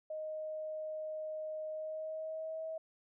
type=tone with pitch glide; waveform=sine; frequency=622.3 to 641.3 Hz; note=D#5 to E5; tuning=0 to -48 cents; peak=-38 dBFS; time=0.1-2.78 s; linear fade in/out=5 ms; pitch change=+52 cents; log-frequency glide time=1.7-2.65 s; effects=none